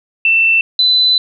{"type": "tone pair in turn", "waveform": "sine", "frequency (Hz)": [2676, 4009], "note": ["E7", "B7"], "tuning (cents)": [25, 25], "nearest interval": "perfect fifth", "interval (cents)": 700, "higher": "second", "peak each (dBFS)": -8, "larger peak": "neither", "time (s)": [[0.25, 0.61], [0.79, 1.18]], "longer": "second", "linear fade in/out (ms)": 2, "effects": []}